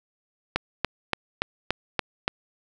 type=click train; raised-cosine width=0.3 ms; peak=-6 dBFS; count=7; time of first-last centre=0.56-2.279 s; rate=3.49 Hz; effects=none